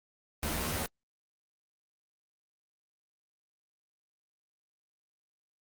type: noise with comb filter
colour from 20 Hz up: pink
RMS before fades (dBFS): -33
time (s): 0.43-0.86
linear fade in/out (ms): 0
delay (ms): 13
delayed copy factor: +0.95
effects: Opus 24 kbps